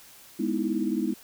sine chord, E major seventh, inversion first, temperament equal, 207.7 / 246.9 / 311.1 / 329.6 Hz, G#3 / B3 / D#4 / E4, 0 / 0 / 0 / 0 cents, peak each -30 dBFS, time 0.39-1.14 s, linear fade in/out 10 ms, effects white hiss -51 dBFS RMS until 1.23 s

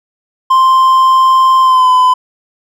triangle tone with pitch glide, 1046.5 to 1012 Hz, C6 to B5, 0 to +42 cents, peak -3 dBFS, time 0.5-2.14 s, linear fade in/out 10 ms, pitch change -58 cents, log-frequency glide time 1.61-1.9 s, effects none

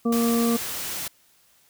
harmonic tone, 233.1 Hz, A#3, in tune, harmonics 1 / 2 / 3 / 5, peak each -20 / -26 / -35 / -33 dBFS, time 0.05-0.57 s, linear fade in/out 10 ms
white noise, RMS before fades -31 dBFS, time 0.12-1.08 s, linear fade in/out 5 ms
effects white hiss -60 dBFS RMS until 1.69 s

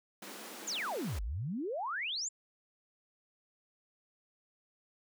pink high-pass noise, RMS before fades -47 dBFS, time 0.22-1.19 s, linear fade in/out 5 ms, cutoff 190 Hz, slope 96 dB/octave
sine exponential two-way sweep, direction down then up, 7620 to 46.06 to 7620 Hz, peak -34 dBFS, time 0.67-2.29 s, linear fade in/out 10 ms, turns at 1.22 s
effects none

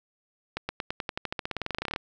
accelerating click train, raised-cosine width 0.3 ms, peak -14 dBFS, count 24, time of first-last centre 0.57-1.961 s, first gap 120 ms, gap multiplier 0.93, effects none

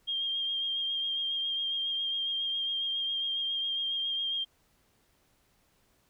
sine tone with vibrato, 3212 Hz, G7, 41 cents sharp, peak -29 dBFS, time 0.07-4.45 s, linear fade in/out 20 ms, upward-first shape sine, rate 7.3 Hz, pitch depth 23 cents each way, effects pink hiss -69 dBFS RMS until 6.09 s

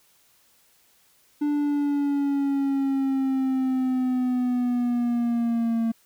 triangle linear sweep, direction down, 294.4 to 226.8 Hz, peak -19 dBFS, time 1.41-5.92 s, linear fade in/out 10 ms, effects white hiss -61 dBFS RMS until 6.05 s

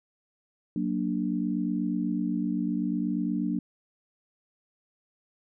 sine chord, Gb augmented, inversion none, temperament equal, 185 / 233.1 / 293.7 Hz, Gb3 / Bb3 / D4, 0 / 0 / 0 cents, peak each -30 dBFS, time 0.76-3.59 s, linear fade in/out 2 ms, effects none

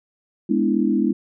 sine chord, E dominant seventh, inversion first, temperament equal, 207.7 / 246.9 / 293.7 / 329.6 Hz, G#3 / B3 / D4 / E4, 0 / 0 / 0 / 0 cents, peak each -21 / -22 / -23 / -22 dBFS, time 0.49-1.13 s, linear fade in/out 10 ms, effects none

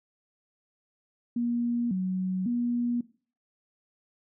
sine tone with pitch steps, 238.1 / 186 / 240.3 Hz, A#3 / F#3 / B3, +37 / +9 / -47 cents, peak -25 dBFS, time 1.36-3.01 s, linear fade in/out 5 ms, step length 550 ms, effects noise-tail reverb RT60 0.4 s tail -18 dB re dry

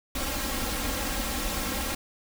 pink noise with comb filter, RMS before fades -30 dBFS, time 0.15-1.95 s, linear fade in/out 5 ms, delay 3.7 ms, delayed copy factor +0.85, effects none

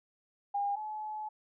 sine tone pair in turn, 808 / 856 Hz, G#5 / A5, -48 / -48 cents, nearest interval minor second, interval 100 cents, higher second, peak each -29 / -36 dBFS, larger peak first, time 0.54-0.76 / 0.76-1.29 s, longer second, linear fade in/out 10 ms, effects none

